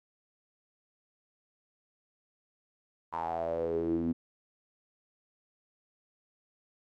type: tone with band-pass filter sweep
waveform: sawtooth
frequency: 83.3 Hz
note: E2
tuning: 19 cents sharp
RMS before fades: -32 dBFS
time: 3.12-4.13 s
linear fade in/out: 20 ms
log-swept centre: 990 to 250 Hz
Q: 8.7
effects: none